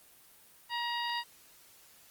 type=harmonic tone with a mistuned harmonic; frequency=950 Hz; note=A#5; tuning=33 cents sharp; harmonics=1 / 2 / 3 / 4 / 5; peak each=-35 / -38 / -40 / -41 / -42 dBFS; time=0.69-1.24 s; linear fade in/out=50 ms; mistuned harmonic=4; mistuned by=-18 cents; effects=white hiss -59 dBFS RMS until 2.1 s + Opus 24 kbps